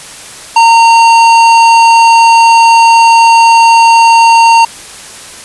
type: tone with hard clipping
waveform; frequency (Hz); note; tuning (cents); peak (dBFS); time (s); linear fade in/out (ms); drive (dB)
triangle; 918; A#5; -27; -3; 0.56-4.65; 5; 17
effects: white hiss -28 dBFS RMS until 5.44 s + resampled to 24000 Hz